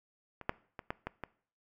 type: clicks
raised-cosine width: 0.5 ms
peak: -29 / -14 / -26 / -19 / -21 / -23 dBFS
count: 6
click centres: 0.413 / 0.494 / 0.792 / 0.905 / 1.07 / 1.237 s
effects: noise-tail reverb RT60 0.5 s tail -21 dB re dry